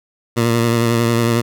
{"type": "tone with vibrato", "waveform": "15% pulse", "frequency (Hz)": 116.8, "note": "A#2", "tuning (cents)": 4, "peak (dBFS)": -7, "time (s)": [0.36, 1.42], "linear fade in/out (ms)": 20, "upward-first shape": "triangle", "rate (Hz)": 11, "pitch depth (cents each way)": 39, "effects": []}